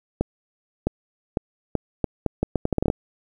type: accelerating click train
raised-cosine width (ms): 2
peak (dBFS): -7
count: 15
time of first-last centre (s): 0.21-2.901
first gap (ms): 660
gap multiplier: 0.76
effects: 8-bit